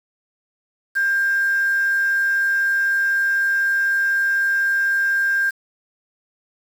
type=tone with quantisation; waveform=sine; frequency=1594 Hz; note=G6; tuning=28 cents sharp; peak=-16 dBFS; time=0.95-5.51 s; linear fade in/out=20 ms; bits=6; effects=none